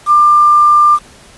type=tone with quantisation; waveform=sine; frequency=1193 Hz; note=D6; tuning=27 cents sharp; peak=-4 dBFS; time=0.06-0.99 s; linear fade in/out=50 ms; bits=5; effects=pink hiss -40 dBFS RMS until 1.37 s + resampled to 24000 Hz